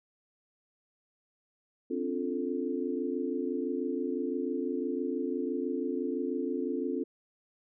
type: chord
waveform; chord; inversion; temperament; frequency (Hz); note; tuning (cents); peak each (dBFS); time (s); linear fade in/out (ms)
sine; D minor seventh; third; equal with one note detuned; 261.6 / 287.6 / 349.2 / 440; C4 / D4 / F4 / A4; 0 / -36 / 0 / 0; -34 / -36 / -35 / -36; 1.9-7.04; 10
effects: none